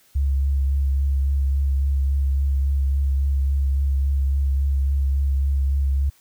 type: tone with vibrato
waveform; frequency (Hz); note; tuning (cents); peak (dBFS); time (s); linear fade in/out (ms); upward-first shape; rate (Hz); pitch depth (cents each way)
sine; 68.7; C#2; -15; -17; 0.15-6.1; 10; triangle; 3.6; 26
effects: white hiss -57 dBFS RMS until 6.2 s

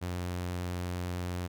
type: tone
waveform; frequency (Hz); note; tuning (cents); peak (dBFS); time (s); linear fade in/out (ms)
sawtooth; 89.1; F2; +35; -29; 0.01-1.48; 20
effects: none

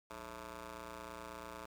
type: ring-modulated tone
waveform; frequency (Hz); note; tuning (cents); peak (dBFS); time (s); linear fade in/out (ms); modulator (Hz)
10% pulse; 116.54; A#2; 0; -35; 0.1-1.66; 5; 772
effects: 11-bit

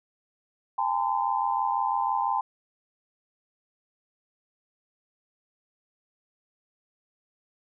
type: tone cluster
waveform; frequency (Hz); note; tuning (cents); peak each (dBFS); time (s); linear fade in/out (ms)
sine; 812 / 898 / 1022; G#5 / A5 / C6; -39 / +35 / -41; -28; 0.78-2.41; 5
effects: none

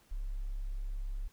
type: tone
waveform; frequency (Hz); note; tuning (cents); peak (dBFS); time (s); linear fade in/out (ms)
sine; 34.17; C#1; -24; -33; 0.11-1.28; 10
effects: tanh soft clip ceiling -30 dBFS + pink hiss -66 dBFS RMS until 1.32 s

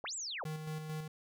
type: linear two-way sweep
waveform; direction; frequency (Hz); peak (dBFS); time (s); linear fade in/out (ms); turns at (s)
sine; up then down; 390.5 to 8020 to 390.5; -38; 0.04-0.44; 0; 0.15
type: tone with tremolo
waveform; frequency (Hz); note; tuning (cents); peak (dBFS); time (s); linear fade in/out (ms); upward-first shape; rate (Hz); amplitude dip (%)
square; 155.56; D#3; 0; -38; 0.45-1.08; 5; square; 4.5; 40
effects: none

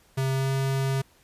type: tone with pitch glide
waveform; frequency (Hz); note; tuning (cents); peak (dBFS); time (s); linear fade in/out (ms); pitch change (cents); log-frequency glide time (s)
square; 133.5 to 134.9; C3 to C#3; +35 to -47; -24; 0.17-1.02; 10; +18; 0.32-0.5
effects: pink hiss -60 dBFS RMS until 1.23 s + resampled to 32000 Hz

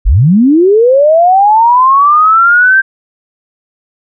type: linear sweep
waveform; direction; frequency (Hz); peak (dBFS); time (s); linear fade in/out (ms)
sine; up; 33.02 to 1585; -3; 0.05-2.82; 20
effects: none

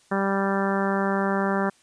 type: harmonic tone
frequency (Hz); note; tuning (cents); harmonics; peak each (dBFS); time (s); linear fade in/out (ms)
196; G3; 0; 1 / 2 / 3 / 4 / 5 / 6 / 7 / 8 / 9; -25 / -28 / -30 / -31 / -32 / -33 / -33 / -34 / -35; 0.11-1.7; 10
effects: white hiss -59 dBFS RMS until 1.82 s + resampled to 22050 Hz

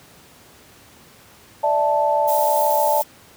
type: chord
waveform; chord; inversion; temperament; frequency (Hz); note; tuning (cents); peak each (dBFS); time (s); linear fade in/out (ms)
sine; D suspended second; none; equal with one note detuned; 587.3 / 653.9 / 880; D5 / E5 / A5; 0 / -14 / 0; -20 / -23 / -18; 1.63-3.02; 10
type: noise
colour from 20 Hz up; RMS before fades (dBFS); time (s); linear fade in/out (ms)
violet; -27; 2.27-3.04; 20
effects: pink hiss -48 dBFS RMS until 3.36 s + high-pass 80 Hz 12 dB/octave

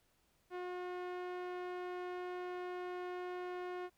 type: tone with low-pass filter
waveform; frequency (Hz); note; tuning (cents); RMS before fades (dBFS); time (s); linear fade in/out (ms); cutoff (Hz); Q
sawtooth; 360.2; F#4; -46; -43; 0.5-3.9; 50; 2100; 0.69
effects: pink hiss -75 dBFS RMS until 3.97 s

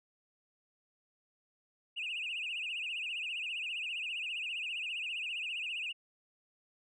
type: tone with vibrato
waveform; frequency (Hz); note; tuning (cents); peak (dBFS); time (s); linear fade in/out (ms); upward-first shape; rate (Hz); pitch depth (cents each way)
sine; 2667; E7; +20; -34; 1.96-5.93; 20; triangle; 15; 180
effects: tanh soft clip ceiling -32 dBFS

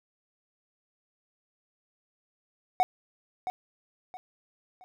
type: tone with echo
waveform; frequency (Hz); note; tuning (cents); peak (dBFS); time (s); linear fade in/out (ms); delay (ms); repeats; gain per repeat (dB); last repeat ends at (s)
triangle; 741; F#5; +2; -17; 2.8-2.83; 0; 670; 3; -10; 4.84
effects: none

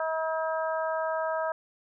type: harmonic tone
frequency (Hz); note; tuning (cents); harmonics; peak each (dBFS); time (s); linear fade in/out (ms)
320; D#4; +49; 2 / 3 / 4 / 5; -29 / -33 / -35 / -37; 0-1.52; 2
effects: none

